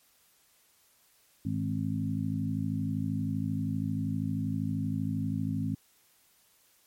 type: harmonic tone with a mistuned harmonic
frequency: 52.7 Hz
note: G#1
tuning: 26 cents sharp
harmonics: 2 / 3 / 4 / 5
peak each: -34 / -34 / -34 / -34 dBFS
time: 1.45-5.75 s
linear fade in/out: 5 ms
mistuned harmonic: 2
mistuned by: -42 cents
effects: white hiss -65 dBFS RMS until 6.86 s + MP3 64 kbps